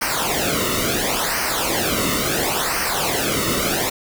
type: noise with flanger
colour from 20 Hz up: pink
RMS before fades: -21 dBFS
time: 0.01-3.9 s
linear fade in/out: 10 ms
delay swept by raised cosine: 0.27 to 1.25 ms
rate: 0.72 Hz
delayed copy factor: -0.8
effects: none